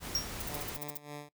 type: noise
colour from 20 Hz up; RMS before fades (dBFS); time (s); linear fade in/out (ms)
pink; -41; 0-0.79; 50
type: tone with exponential decay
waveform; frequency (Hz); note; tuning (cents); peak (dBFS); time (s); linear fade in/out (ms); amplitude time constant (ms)
square; 5590; F8; +1; -26; 0.15-0.31; 2; 34
type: noise bursts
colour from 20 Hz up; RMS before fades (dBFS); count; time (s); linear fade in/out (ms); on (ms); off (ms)
violet; -38; 9; 0.4-0.974; 5; 22; 47
type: tone with tremolo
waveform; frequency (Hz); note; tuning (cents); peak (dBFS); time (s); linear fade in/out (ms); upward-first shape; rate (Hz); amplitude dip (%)
10% pulse; 146.83; D3; 0; -32; 0.49-1.29; 5; sine; 3.4; 80
effects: noise-tail reverb RT60 0.1 s tail -21 dB re dry